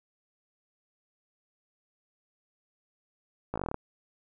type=slowing click train; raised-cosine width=1 ms; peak=-18 dBFS; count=10; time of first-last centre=3.54-3.744 s; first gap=17 ms; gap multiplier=1.07; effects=none